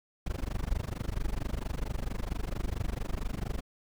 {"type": "noise with amplitude modulation", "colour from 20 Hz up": "brown", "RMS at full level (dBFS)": -29, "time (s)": [0.26, 3.61], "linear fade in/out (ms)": 5, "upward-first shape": "sine", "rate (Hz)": 24.4, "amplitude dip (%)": 100, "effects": []}